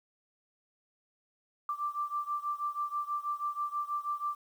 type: beating tone pair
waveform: sine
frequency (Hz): 1174.7 / 1180.9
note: D6 / D6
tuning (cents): 0 / +9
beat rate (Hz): 6.2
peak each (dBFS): -34 / -36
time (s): 1.69-4.35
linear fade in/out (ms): 2
effects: 10-bit